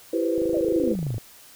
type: chord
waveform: sine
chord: C major seventh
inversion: first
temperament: equal with one note detuned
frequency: 334 / 392 / 493.9 / 523.3 Hz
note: E4 / G4 / B4 / C5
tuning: +23 / 0 / 0 / 0 cents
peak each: -24 / -29 / -26 / -30 dBFS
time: 0.13-0.94 s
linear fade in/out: 5 ms
type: click train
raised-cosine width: 2 ms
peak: -23 dBFS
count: 22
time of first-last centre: 0.38-1.182 s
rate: 26.2 Hz
type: exponential sweep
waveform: sine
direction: down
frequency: 640 to 102.5 Hz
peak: -25 dBFS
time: 0.54-1.18 s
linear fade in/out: 5 ms
effects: white hiss -49 dBFS RMS until 1.55 s